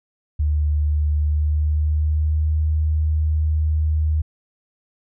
sine tone with pitch glide, 74.8 to 77.35 Hz, D2 to D#2, +32 to -10 cents, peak -16 dBFS, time 0.39-4.22 s, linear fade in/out 10 ms, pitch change +58 cents, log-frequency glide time 1.1-2.56 s, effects none

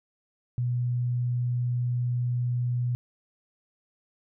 sine tone, 122.5 Hz, B2, 14 cents flat, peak -24 dBFS, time 0.58-2.95 s, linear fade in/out 0 ms, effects none

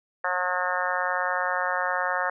harmonic tone, 181 Hz, F#3, 38 cents flat, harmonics 3 / 4 / 5 / 6 / 7 / 8 / 9 / 10, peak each -32 / -32 / -32 / -32 / -32 / -32 / -32 / -32 dBFS, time 0.24-2.3 s, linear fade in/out 5 ms, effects none

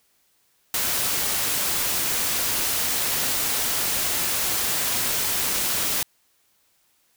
white noise, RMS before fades -24 dBFS, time 0.74-6.03 s, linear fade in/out 2 ms, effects white hiss -65 dBFS RMS until 7.16 s

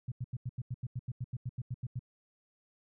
sine tone bursts, 123.7 Hz, B2, 3 cents sharp, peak -33 dBFS, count 16, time 0.08-1.993 s, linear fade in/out 5 ms, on 38 ms, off 87 ms, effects none

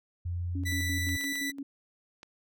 sine tone with pitch glide, 87.31 to 88.43 Hz, F2 to F2, 0 to +22 cents, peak -30 dBFS, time 0.25-1.17 s, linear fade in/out 10 ms, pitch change +22 cents, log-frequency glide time 0.36-0.72 s
sine tone with tremolo, 277.2 Hz, C#4, in tune, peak -34 dBFS, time 0.55-1.63 s, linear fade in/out 5 ms, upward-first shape square, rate 5.8 Hz, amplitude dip 65%
sawtooth tone, 1975.5 Hz, B6, in tune, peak -28 dBFS, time 0.65-1.52 s, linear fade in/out 20 ms
clicks, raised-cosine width 0.2 ms, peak -29 dBFS, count 5, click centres 1.091 / 1.211 / 1.242 / 1.356 / 2.231 s
effects none

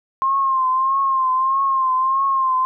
sine tone with vibrato, 1061 Hz, C6, 24 cents sharp, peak -15 dBFS, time 0.22-2.65 s, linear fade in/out 0 ms, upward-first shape triangle, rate 1.6 Hz, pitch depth 60 cents each way, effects none

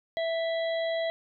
harmonic tone, 659.3 Hz, E5, in tune, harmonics 1 / 3 / 5 / 6, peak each -27 / -37 / -41 / -43 dBFS, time 0.17-1.1 s, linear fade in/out 0 ms, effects none

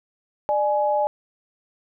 sine tone pair together, 597.2 / 839 Hz, D5 / G#5, +29 / +17 cents, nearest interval tritone, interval 588 cents, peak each -21 dBFS, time 0.49-1.07 s, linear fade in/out 0 ms, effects none

